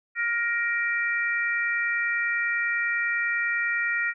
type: harmonic tone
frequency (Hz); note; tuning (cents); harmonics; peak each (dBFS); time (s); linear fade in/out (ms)
470; A#4; +14; 3 / 4 / 5; -29 / -25 / -31; 0.15-4.14; 50
effects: none